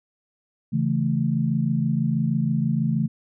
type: chord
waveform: sine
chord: A major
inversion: first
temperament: equal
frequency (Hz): 138.59 / 164.81 / 220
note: C#3 / E3 / A3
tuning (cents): 0 / 0 / 0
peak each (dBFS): -24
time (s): 0.72-3.08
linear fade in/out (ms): 20
effects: none

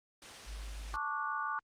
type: noise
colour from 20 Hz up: white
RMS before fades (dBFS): -46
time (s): 0.22-0.96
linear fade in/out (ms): 2
type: tone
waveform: sine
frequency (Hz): 51.91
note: G#1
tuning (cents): 0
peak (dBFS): -40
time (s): 0.45-0.99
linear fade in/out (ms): 50
type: chord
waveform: sine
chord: D major seventh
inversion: second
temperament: equal with one note detuned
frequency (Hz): 880 / 1108.7 / 1174.7 / 1462.1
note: A5 / C#6 / D6 / F#6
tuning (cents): 0 / 0 / 0 / -21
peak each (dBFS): -41 / -41 / -37 / -39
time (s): 0.94-1.59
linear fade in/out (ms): 0
effects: low-pass 6000 Hz 12 dB/octave + Opus 24 kbps

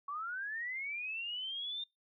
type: linear sweep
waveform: sine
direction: up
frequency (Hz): 1108.7 to 3644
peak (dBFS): -37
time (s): 0.08-1.84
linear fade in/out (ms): 5
effects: noise-tail reverb RT60 0.2 s tail -23 dB re dry

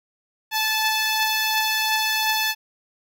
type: beating tone pair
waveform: 10% pulse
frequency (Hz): 871 / 873.8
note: A5 / A5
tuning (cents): -18 / -12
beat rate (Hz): 2.8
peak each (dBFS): -12 / -20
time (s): 0.51-2.55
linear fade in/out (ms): 50
effects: none

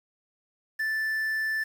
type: tone with quantisation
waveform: triangle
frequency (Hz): 1760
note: A6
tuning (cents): 0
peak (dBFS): -24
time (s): 0.79-1.64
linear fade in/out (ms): 10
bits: 8
effects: none

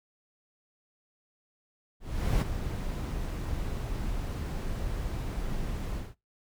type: noise with ADSR envelope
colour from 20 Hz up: brown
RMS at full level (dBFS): -24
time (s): 2-6.15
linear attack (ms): 410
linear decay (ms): 23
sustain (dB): -9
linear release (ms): 200
effects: noise-tail reverb RT60 0.2 s tail -21 dB re dry

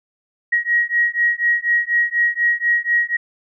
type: beating tone pair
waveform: sine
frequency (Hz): 1894 / 1898.1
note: A#6 / A#6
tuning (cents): +27 / +31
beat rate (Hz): 4.1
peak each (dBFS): -18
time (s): 0.52-3.17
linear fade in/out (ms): 10
effects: none

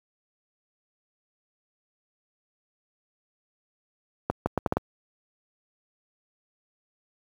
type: accelerating click train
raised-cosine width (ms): 1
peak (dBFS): -9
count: 6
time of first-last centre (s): 4.3-4.77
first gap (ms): 160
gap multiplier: 0.73
effects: high-pass 60 Hz 12 dB/octave + 8-bit

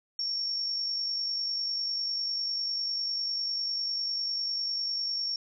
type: tone with amplitude modulation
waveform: sine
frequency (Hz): 5490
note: F8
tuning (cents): -31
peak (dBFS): -27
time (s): 0.19-5.36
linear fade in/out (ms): 2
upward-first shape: sine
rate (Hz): 50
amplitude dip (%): 35
effects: none

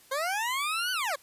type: linear two-way sweep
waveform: 20% pulse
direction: up then down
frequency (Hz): 514 to 1524 to 514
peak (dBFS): -23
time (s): 0.11-1.16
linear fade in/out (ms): 10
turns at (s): 0.92
effects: white hiss -57 dBFS RMS until 1.22 s + resampled to 32000 Hz

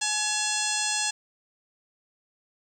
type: harmonic tone with a mistuned harmonic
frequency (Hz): 847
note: G#5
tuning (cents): +34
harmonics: 1 / 2 / 3 / 4 / 5 / 6 / 7 / 8 / 9 / 10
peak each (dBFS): -34 / -34 / -34 / -34 / -34 / -34 / -34 / -34 / -34 / -34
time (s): 0.01-1.11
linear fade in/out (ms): 10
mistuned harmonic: 3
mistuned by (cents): +110
effects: 9-bit

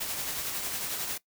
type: noise with tremolo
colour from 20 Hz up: white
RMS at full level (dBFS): -32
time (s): 0-1.18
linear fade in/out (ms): 10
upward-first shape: triangle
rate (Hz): 11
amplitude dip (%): 40
effects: noise-tail reverb RT60 0.1 s tail -19 dB re dry

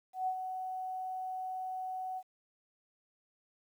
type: tone with ADSR envelope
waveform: sine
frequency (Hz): 747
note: F#5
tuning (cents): +16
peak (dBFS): -29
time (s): 0.13-2.23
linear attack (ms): 140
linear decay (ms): 74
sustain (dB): -7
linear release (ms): 56
effects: 11-bit

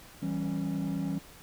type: tone cluster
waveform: triangle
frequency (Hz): 163.7 / 193.1 / 274.6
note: E3 / G3 / C#4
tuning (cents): -12 / -26 / -16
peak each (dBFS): -31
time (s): 0.22-1.19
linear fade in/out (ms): 10
effects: tanh soft clip ceiling -23 dBFS + pink hiss -52 dBFS RMS until 1.42 s

